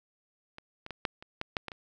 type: clicks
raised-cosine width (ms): 0.3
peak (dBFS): -28 / -25 / -22 / -12 / -30 / -17 / -13 / -21 / -26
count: 9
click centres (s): 0.584 / 0.864 / 0.907 / 1.052 / 1.225 / 1.414 / 1.568 / 1.683 / 1.718
effects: none